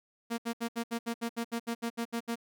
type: tone bursts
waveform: sawtooth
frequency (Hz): 232.8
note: A#3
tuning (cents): -2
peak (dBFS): -27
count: 14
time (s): 0.3-2.358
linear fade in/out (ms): 20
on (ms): 82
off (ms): 70
effects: none